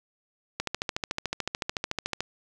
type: click train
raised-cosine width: 0.2 ms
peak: -11 dBFS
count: 23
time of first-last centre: 0.6-2.206 s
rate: 13.7 Hz
effects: none